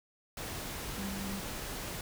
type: tone in noise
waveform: sine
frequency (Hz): 196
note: G3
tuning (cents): 0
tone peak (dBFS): -37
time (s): 0.98-1.4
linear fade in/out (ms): 2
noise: pink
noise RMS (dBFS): -40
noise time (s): 0.37-2.01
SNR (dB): 0
effects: none